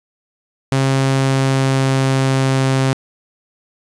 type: tone with pitch glide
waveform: sawtooth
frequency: 134.5 to 133.11 Hz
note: C3 to C3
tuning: +48 to +30 cents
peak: -9 dBFS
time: 0.72-2.93 s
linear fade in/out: 0 ms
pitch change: -18 cents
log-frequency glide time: 1.03-2.67 s
effects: resampled to 22050 Hz + 8-bit